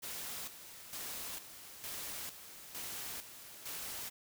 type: noise with tremolo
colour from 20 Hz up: white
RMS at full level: -43 dBFS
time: 0.02-4.1 s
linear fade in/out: 20 ms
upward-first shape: square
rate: 1.1 Hz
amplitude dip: 65%
effects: none